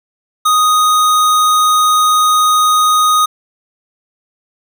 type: tone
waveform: square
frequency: 1244.5 Hz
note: D#6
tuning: in tune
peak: -9 dBFS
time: 0.45-3.26 s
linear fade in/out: 10 ms
effects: none